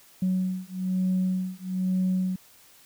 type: beating tone pair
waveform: sine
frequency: 185 / 186.1 Hz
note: F#3 / F#3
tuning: 0 / +10 cents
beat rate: 1.1 Hz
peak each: -26 dBFS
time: 0.22-2.36 s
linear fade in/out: 5 ms
effects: tanh soft clip ceiling -18 dBFS + white hiss -55 dBFS RMS until 2.85 s